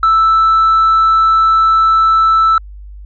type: tone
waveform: sine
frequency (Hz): 1320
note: E6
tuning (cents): +2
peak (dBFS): -5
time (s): 0.03-2.58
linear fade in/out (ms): 2
effects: tanh soft clip ceiling -5 dBFS + added 50 Hz sine -29 dBFS peak until 3.05 s